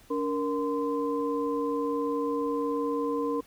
sine tone cluster, 286.5 / 467.9 / 1031 Hz, D4 / A#4 / C6, -43 / +6 / -26 cents, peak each -30 / -29 / -34 dBFS, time 0.1-3.41 s, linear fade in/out 10 ms, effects pink hiss -57 dBFS RMS until 3.46 s

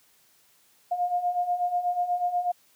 sine beating tone pair, 705 / 713.2 Hz, F5 / F5, +16 / +36 cents, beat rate 8.2 Hz, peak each -30 / -25 dBFS, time 0.91-2.52 s, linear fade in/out 10 ms, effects white hiss -62 dBFS RMS until 2.75 s + high-pass 80 Hz 12 dB/octave

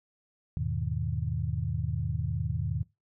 sine chord, E major seventh, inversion none, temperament equal with one note detuned, 81.08 / 103.83 / 123.47 / 155.56 Hz, E2 / G#2 / B2 / D#3, -28 / 0 / 0 / 0 cents, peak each -34 dBFS, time 0.57-2.83 s, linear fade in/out 0 ms, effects noise-tail reverb RT60 0.2 s tail -19 dB re dry

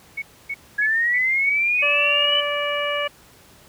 sine tone bursts, 2217 Hz, C#7, in tune, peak -24 dBFS, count 6, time 0.17-1.832 s, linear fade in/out 10 ms, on 52 ms, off 270 ms
sine linear sweep, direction up, 1661.2 to 3004 Hz, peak -17 dBFS, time 0.78-2.41 s, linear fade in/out 10 ms
harmonic tone, 581 Hz, D5, 19 cents flat, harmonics 1 / 2 / 3 / 4 / 5, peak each -25 / -28 / -30 / -28 / -28 dBFS, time 1.82-3.08 s, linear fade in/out 10 ms
effects pink hiss -50 dBFS RMS until 3.68 s + high-pass 60 Hz 12 dB/octave

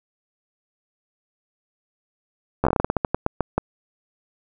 slowing click train, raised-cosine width 1 ms, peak -5 dBFS, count 16, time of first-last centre 2.64-3.58 s, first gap 12 ms, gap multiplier 1.21, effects none

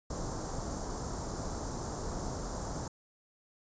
pink band-stop noise, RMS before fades -37 dBFS, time 0.1-2.88 s, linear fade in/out 5 ms, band 1200 to 5900 Hz, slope 24 dB/octave, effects resampled to 16000 Hz

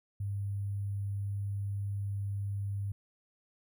sine tone with sample-and-hold, 100.1 Hz, G2, 37 cents sharp, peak -32 dBFS, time 0.2-2.92 s, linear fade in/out 5 ms, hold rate 11025 Hz, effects none

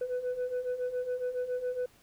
sine beating tone pair, 493.9 / 501.1 Hz, B4 / B4, 0 / +25 cents, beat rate 7.2 Hz, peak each -34 / -30 dBFS, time 0.01-1.86 s, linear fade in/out 5 ms, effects tanh soft clip ceiling -28 dBFS + pink hiss -62 dBFS RMS until 2.02 s

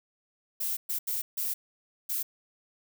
violet noise bursts at uneven times, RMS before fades -31 dBFS, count 5, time 0.6-0.77 / 0.89-0.99 / 1.07-1.22 / 1.37-1.54 / 2.09-2.23 s, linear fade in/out 10 ms, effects none

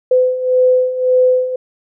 sine beating tone pair, 506 / 507.8 Hz, B4 / B4, +42 / +48 cents, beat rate 1.8 Hz, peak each -16 / -11 dBFS, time 0.11-1.56 s, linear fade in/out 5 ms, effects none

